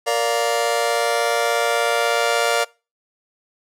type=chord; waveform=sawtooth; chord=Bb major; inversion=none; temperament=just; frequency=466.2 / 582.7 / 699.2 Hz; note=Bb4 / D5 / F5; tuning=0 / -14 / +2 cents; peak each=-18 dBFS; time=0.06-2.65 s; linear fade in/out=20 ms; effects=noise-tail reverb RT60 0.3 s tail -23 dB re dry + low-pass 12000 Hz 12 dB/octave